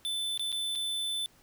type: tone with dropouts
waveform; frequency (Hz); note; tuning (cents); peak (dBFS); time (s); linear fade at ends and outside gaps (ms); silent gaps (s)
square; 3520; A7; 0; -31; 0.05-1.26; 0; 0.376-0.395 / 0.519-0.526 / 0.752-0.757
effects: pink hiss -62 dBFS RMS until 1.42 s